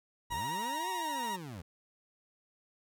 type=linear two-way sweep; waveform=25% pulse; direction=up then down; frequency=38.76 to 382.5 to 76.2 Hz; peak=-38 dBFS; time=0.3-1.62 s; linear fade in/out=10 ms; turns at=0.9 s
type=tone with vibrato; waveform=40% pulse; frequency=942 Hz; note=A#5; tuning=18 cents sharp; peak=-33 dBFS; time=0.3-1.37 s; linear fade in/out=20 ms; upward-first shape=sine; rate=14 Hz; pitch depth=32 cents each way
effects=none